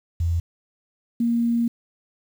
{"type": "tone pair in turn", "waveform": "sine", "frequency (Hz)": [84.3, 234.4], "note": ["E2", "A#3"], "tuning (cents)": [39, 10], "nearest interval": "octave + tritone", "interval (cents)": 1771, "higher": "second", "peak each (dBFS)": [-19, -18], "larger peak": "second", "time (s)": [[0.2, 0.4], [1.2, 1.68]], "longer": "second", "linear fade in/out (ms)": 5, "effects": ["8-bit"]}